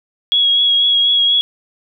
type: tone with vibrato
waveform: sine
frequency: 3322 Hz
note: G#7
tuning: in tune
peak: -10 dBFS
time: 0.32-1.41 s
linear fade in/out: 0 ms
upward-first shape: triangle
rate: 4.1 Hz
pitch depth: 24 cents each way
effects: none